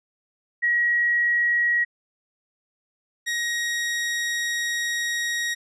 sine / sawtooth tone pair in turn, 1906 / 1887.4 Hz, A#6 / A#6, +38 / +21 cents, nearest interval unison, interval 17 cents, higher first, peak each -18 / -20 dBFS, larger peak first, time 0.62-1.85 / 3.26-5.55 s, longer second, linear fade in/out 20 ms, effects low-pass 9000 Hz 12 dB/octave

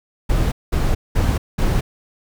brown noise bursts, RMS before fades -17 dBFS, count 4, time 0.29-1.81 s, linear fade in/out 10 ms, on 230 ms, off 200 ms, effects none

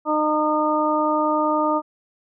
harmonic tone, 305.1 Hz, D#4, 34 cents flat, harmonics 1 / 2 / 3 / 4, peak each -23 / -23 / -23 / -23 dBFS, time 0.05-1.82 s, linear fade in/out 50 ms, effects none

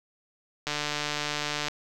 click train, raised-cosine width 0.2 ms, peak -12 dBFS, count 151, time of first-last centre 0.67-1.684 s, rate 148 Hz, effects none

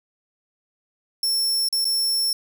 sawtooth tone with dropouts, 5400 Hz, E8, 41 cents sharp, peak -17 dBFS, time 1.23-2.33 s, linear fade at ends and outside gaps 2 ms, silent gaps 1.687-1.726 / 1.845-1.852 s, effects 9-bit

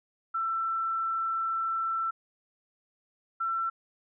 sine tone pair in turn, 1337 / 1344.7 Hz, E6 / E6, +24 / +34 cents, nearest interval unison, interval 10 cents, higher second, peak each -27 dBFS, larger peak neither, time 0.34-2.11 / 3.4-3.7 s, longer first, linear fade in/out 10 ms, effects none

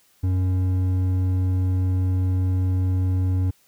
triangle tone with hard clipping, 92.5 Hz, F#2, in tune, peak -20 dBFS, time 0.23-3.51 s, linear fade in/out 10 ms, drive 10 dB, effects white hiss -60 dBFS RMS until 3.67 s

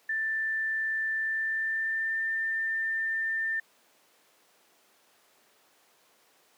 sine tone with pitch glide, 1771 to 1793.6 Hz, A6 to A6, +11 to +33 cents, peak -27 dBFS, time 0.09-3.6 s, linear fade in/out 5 ms, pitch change +22 cents, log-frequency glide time 1.15-2.23 s, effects pink hiss -63 dBFS RMS until 6.57 s + high-pass 400 Hz 12 dB/octave

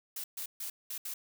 blue noise bursts at uneven times, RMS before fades -39 dBFS, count 5, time 0.16-0.24 / 0.37-0.46 / 0.6-0.7 / 0.9-0.98 / 1.05-1.14 s, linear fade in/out 5 ms, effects none

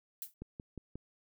violet noise with exponential decay, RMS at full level -37 dBFS, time 0.22-0.34 s, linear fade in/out 1 ms, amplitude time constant 25 ms
click train, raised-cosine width 3 ms, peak -30 dBFS, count 4, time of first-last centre 0.42-0.956 s, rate 5.6 Hz
effects none

